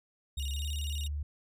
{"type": "tone with vibrato", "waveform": "sawtooth", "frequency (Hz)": 3261, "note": "G#7", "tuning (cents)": -32, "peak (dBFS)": -37, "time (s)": [0.37, 1.08], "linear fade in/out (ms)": 10, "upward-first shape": "square", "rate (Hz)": 18, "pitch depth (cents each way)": 230}
{"type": "tone with pitch glide", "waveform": "sine", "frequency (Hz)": [69.3, 73.34], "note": ["C#2", "D2"], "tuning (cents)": [0, -2], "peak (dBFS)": -32, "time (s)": [0.37, 1.23], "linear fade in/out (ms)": 5, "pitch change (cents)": 98, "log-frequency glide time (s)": [0.52, 0.6]}
{"effects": ["resampled to 32000 Hz"]}